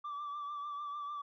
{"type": "tone with vibrato", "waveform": "sine", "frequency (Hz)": 1166, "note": "D6", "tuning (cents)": -13, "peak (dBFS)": -36, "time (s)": [0.04, 1.22], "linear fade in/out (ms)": 10, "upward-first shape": "triangle", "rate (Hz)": 6.7, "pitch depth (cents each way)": 44, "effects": ["tanh soft clip ceiling -37 dBFS"]}